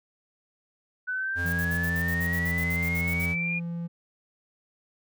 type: exponential sweep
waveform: sine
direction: up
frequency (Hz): 1492 to 2435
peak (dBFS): -27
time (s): 1.07-3.6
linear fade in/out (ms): 20
type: tone with pitch glide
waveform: square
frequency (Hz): 86.9 to 86.05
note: F2 to F2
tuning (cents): -8 to -25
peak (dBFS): -31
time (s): 1.35-3.36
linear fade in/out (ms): 50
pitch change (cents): -17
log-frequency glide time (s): 1.85-2.23
type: tone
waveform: triangle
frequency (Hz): 170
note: F3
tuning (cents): -46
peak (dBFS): -28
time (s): 1.44-3.88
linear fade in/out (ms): 20
type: noise bursts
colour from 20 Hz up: violet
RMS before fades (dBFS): -39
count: 15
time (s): 1.46-3.261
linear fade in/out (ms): 5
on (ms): 65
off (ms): 59
effects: none